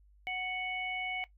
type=harmonic tone; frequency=740 Hz; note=F#5; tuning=in tune; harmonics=1 / 3 / 4; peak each=-39 / -35 / -44 dBFS; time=0.27-1.24 s; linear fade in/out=0 ms; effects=noise-tail reverb RT60 0.1 s tail -17 dB re dry + added 50 Hz sine -59 dBFS peak until 1.37 s